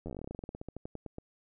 slowing click train, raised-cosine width 2 ms, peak -27 dBFS, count 25, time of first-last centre 0.06-1.184 s, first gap 11 ms, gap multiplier 1.11, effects none

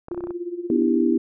clicks, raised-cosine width 1 ms, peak -23 dBFS, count 8, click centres 0.084 / 0.116 / 0.146 / 0.177 / 0.207 / 0.239 / 0.271 / 0.307 s
sine tone with tremolo, 349.2 Hz, F4, in tune, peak -24 dBFS, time 0.11-0.82 s, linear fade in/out 2 ms, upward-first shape sine, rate 17 Hz, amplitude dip 75%
sine chord, E minor seventh, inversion second, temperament just, 247.2 / 296.7 / 329.6 / 395.6 Hz, B3 / D4 / E4 / G4, +2 / +18 / 0 / +16 cents, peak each -21 / -24 / -20 / -25 dBFS, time 0.7-1.18 s, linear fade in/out 2 ms
effects none

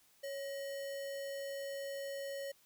sine tone with sample-and-hold, 554.4 Hz, C#5, in tune, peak -39 dBFS, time 0.23-2.52 s, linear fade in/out 10 ms, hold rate 2450 Hz, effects white hiss -68 dBFS RMS until 2.65 s

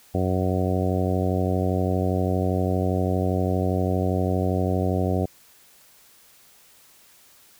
harmonic tone, 92.5 Hz, F#2, in tune, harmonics 1 / 2 / 3 / 4 / 5 / 6 / 7 / 8, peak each -24 / -27 / -29 / -30 / -31 / -32 / -32 / -33 dBFS, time 0.14-5.26 s, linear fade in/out 10 ms, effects white hiss -54 dBFS RMS until 7.59 s

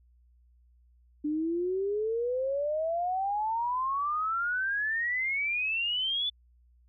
sine exponential sweep, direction up, 293.7 to 3500 Hz, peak -27 dBFS, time 1.24-6.3 s, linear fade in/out 10 ms, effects added 60 Hz sine -59 dBFS peak until 6.88 s

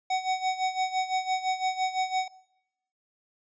square tone with tremolo, 750 Hz, F#5, 23 cents sharp, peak -24 dBFS, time 0.1-2.28 s, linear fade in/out 5 ms, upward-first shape sine, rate 5.9 Hz, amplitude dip 75%, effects noise-tail reverb RT60 0.8 s tail -20 dB re dry + resampled to 16000 Hz

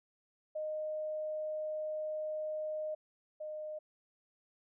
sine tone pair in turn, 617 / 613.6 Hz, D#5 / D#5, -15 / -24 cents, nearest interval unison, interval 9 cents, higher first, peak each -35 / -39 dBFS, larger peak first, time 0.55-2.95 / 3.4-3.79 s, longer first, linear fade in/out 10 ms, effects none

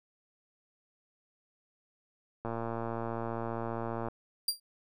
click train, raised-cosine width 1 ms, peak -22 dBFS, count 189, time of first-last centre 2.45-4.085 s, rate 115 Hz
sawtooth tone with exponential decay, 4754 Hz, D8, 20 cents sharp, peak -21 dBFS, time 4.48-4.6 s, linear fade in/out 5 ms, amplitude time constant 25 ms
effects none

